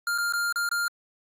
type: tone with dropouts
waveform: square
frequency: 1400 Hz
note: F6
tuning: 4 cents sharp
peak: -25 dBFS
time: 0.07-0.88 s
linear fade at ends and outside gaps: 2 ms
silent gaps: 0.179-0.183 / 0.325-0.335 / 0.525-0.558 / 0.69-0.714 s
effects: AAC 64 kbps